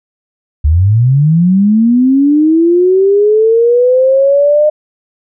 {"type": "linear sweep", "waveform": "sine", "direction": "up", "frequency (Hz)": [69.3, 610], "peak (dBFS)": -5, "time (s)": [0.64, 4.7], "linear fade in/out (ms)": 10, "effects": []}